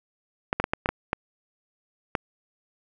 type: clicks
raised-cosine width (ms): 0.5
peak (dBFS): -8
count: 8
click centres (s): 0.529 / 0.6 / 0.641 / 0.735 / 0.859 / 0.89 / 1.131 / 2.152
effects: none